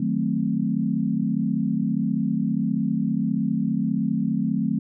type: chord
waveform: sine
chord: D# diminished seventh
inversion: none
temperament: equal with one note detuned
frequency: 155.11 / 185 / 220 / 261.6 Hz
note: D#3 / F#3 / A3 / C4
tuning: -5 / 0 / 0 / 0 cents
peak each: -29 / -26 / -24 / -27 dBFS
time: 0-4.79 s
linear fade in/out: 5 ms
effects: none